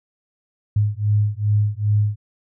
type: beating tone pair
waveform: sine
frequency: 103.4 / 105.9 Hz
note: G#2 / G#2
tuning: -7 / +34 cents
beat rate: 2.5 Hz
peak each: -19 dBFS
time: 0.76-2.16 s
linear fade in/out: 5 ms
effects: none